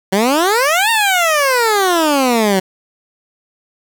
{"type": "exponential two-way sweep", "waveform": "15% pulse", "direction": "up then down", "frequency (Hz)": [184.4, 931, 184.4], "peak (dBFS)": -5, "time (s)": [0.12, 2.6], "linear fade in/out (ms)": 10, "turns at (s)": 0.9, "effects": ["7-bit"]}